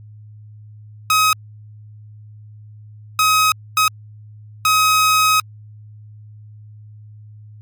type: tone bursts at uneven times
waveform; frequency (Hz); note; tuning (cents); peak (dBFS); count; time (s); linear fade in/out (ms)
sawtooth; 1267; D#6; +31; -8; 4; 1.1-1.33 / 3.19-3.52 / 3.77-3.88 / 4.65-5.4; 2
effects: added 106 Hz sine -37 dBFS peak until 7.61 s + MP3 96 kbps